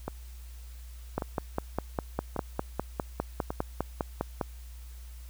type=two click trains; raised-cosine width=1 ms; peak=-14 / -18 dBFS; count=17 / 4; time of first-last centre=1.18-4.412 / 0.08-3.505 s; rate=4.95 / 0.876 Hz; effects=added 60 Hz sine -42 dBFS peak until 5.29 s + white hiss -57 dBFS RMS until 5.29 s